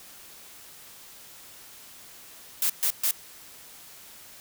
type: noise bursts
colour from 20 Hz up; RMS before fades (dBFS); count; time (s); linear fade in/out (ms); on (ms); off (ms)
blue; -24; 3; 2.62-3.111; 2; 77; 130
effects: white hiss -48 dBFS RMS until 4.4 s